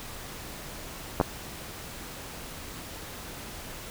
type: clicks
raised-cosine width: 1 ms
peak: -8 dBFS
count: 2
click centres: 1.201 / 1.212 s
effects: pink hiss -41 dBFS RMS until 3.9 s